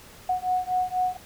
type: beating tone pair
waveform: sine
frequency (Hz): 732 / 736.1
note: F#5 / F#5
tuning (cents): -19 / -9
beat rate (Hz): 4.1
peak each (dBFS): -26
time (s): 0.29-1.17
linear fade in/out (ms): 5
effects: pink hiss -48 dBFS RMS until 1.25 s